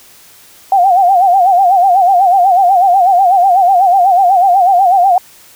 sine tone with vibrato, 744 Hz, F#5, 9 cents sharp, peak -5 dBFS, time 0.72-5.18 s, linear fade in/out 2 ms, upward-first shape sine, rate 8.1 Hz, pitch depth 120 cents each way, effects white hiss -41 dBFS RMS until 5.55 s

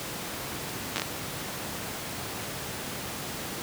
slowing click train, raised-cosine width 0.2 ms, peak -10 dBFS, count 5, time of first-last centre 0.96-1.019 s, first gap 9 ms, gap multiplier 1.34, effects pink hiss -35 dBFS RMS until 3.62 s + high-pass 100 Hz 12 dB/octave

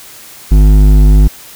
sine tone with hard clipping, 50.8 Hz, G#1, 38 cents flat, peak -4 dBFS, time 0.51-1.28 s, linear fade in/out 10 ms, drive 11 dB, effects white hiss -34 dBFS RMS until 1.55 s

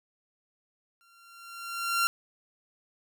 sawtooth tone with exponential growth, 1377 Hz, F6, 25 cents flat, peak -18 dBFS, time 1.01-2.07 s, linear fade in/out 0 ms, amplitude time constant 230 ms, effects none

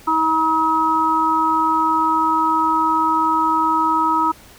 harmonic tone, 319 Hz, D#4, 43 cents sharp, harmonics 1 / 3 / 4, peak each -23 / -17 / -18 dBFS, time 0.07-4.32 s, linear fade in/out 10 ms, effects pink hiss -45 dBFS RMS until 4.58 s

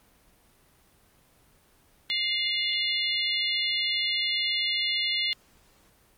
harmonic tone with a mistuned harmonic, 698.5 Hz, F5, in tune, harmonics 3 / 4 / 5 / 6, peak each -30 / -31 / -30 / -30 dBFS, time 2.1-5.33 s, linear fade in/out 0 ms, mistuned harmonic 4, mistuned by +43 cents, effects pink hiss -61 dBFS RMS until 6.17 s + Opus 32 kbps

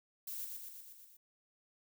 violet noise with echo, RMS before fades -43 dBFS, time 0.27-0.45 s, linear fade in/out 5 ms, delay 120 ms, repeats 6, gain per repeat -3 dB, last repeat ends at 1.17 s, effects none

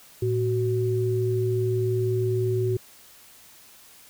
sine tone pair together, 113.05 / 373.3 Hz, A2 / F#4, +47 / +15 cents, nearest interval octave + major sixth, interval 2068 cents, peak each -24 dBFS, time 0.22-2.77 s, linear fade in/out 5 ms, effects white hiss -51 dBFS RMS until 4.09 s

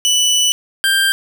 25% pulse tone pair in turn, 2972 / 1582.6 Hz, F#7 / G6, +7 / +16 cents, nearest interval major seventh, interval 1091 cents, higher first, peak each -8 dBFS, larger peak neither, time 0.05-0.52 / 0.84-1.12 s, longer first, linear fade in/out 0 ms, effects none

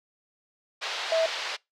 white band-pass noise, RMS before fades -33 dBFS, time 0.81-1.57 s, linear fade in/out 20 ms, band 520 to 4500 Hz, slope 24 dB/octave
sine tone, 651 Hz, E5, 22 cents flat, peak -21 dBFS, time 1.12-1.26 s, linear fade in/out 2 ms
effects noise-tail reverb RT60 0.2 s tail -24 dB re dry

